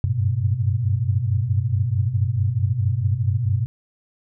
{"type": "tone cluster", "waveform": "sine", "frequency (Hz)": [93.3, 97.9, 110.2, 124.4], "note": ["F#2", "G2", "A2", "B2"], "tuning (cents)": [15, -2, 3, 13], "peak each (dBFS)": [-26, -22, -26, -22], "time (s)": [0.04, 3.66], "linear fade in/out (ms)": 0, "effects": []}